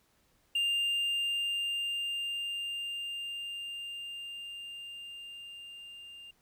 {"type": "tone with level ramp", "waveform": "triangle", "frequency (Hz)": 2799, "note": "F7", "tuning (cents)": 3, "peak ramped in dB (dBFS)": [-25, -45], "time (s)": [0.55, 6.31], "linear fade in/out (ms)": 5, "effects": ["pink hiss -70 dBFS RMS until 6.41 s"]}